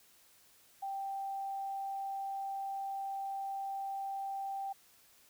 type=tone; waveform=sine; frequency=784 Hz; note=G5; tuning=in tune; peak=-36 dBFS; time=0.82-4.73 s; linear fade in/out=10 ms; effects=white hiss -64 dBFS RMS until 5.29 s